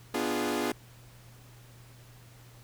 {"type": "chord", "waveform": "sawtooth", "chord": "B diminished seventh", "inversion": "none", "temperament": "equal with one note detuned", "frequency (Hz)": [246.9, 297.2, 349.2, 415.3], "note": ["B3", "D4", "F4", "Ab4"], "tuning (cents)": [0, 21, 0, 0], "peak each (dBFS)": -30, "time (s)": [0.14, 0.72], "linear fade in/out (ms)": 5, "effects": ["added 120 Hz sine -52 dBFS peak until 2.63 s", "pink hiss -57 dBFS RMS until 2.63 s"]}